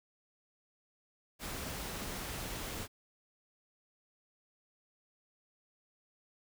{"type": "noise", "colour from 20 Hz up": "pink", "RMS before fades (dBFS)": -41, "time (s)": [1.39, 2.88], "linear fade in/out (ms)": 50, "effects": []}